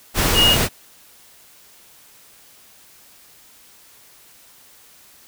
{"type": "tone in noise", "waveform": "sine", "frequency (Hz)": 2866, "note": "F7", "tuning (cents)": 44, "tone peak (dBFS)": -12, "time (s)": [0.34, 0.57], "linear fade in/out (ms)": 50, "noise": "pink", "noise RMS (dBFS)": -18, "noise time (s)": [0.14, 0.69], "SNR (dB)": 3, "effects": ["white hiss -49 dBFS RMS until 5.27 s"]}